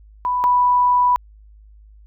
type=tone pair in turn; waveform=sine; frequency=991 / 986.4 Hz; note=B5 / B5; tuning=+6 / -2 cents; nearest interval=unison; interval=8 cents; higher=first; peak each=-17 / -12 dBFS; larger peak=second; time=0.25-0.44 / 0.44-1.16 s; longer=second; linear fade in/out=0 ms; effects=added 52 Hz sine -43 dBFS peak until 2.06 s